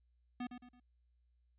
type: tone with echo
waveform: square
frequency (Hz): 246.3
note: B3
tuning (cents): -5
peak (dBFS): -39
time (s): 0.4-0.47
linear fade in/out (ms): 5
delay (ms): 110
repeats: 3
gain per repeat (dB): -8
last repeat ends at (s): 0.8
effects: added 60 Hz sine -70 dBFS peak until 1.58 s + resampled to 8000 Hz